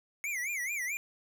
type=tone with vibrato; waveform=square; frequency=2159 Hz; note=C#7; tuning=46 cents flat; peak=-33 dBFS; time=0.24-0.97 s; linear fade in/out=0 ms; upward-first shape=sine; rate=4.6 Hz; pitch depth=200 cents each way; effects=none